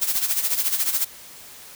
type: noise with tremolo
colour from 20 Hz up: blue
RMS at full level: -20 dBFS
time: 0.01-1.05 s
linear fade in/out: 10 ms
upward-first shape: sine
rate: 14 Hz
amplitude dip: 70%
effects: white hiss -43 dBFS RMS until 1.75 s